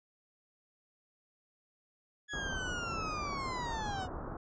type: linear sweep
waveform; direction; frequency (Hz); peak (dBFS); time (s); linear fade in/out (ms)
35% pulse; down; 1694 to 723; -35; 2.28-4.08; 50
type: low-pass noise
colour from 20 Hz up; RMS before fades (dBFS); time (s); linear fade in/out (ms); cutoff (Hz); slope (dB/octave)
pink; -41; 2.33-4.37; 5; 1400; 48
effects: resampled to 16000 Hz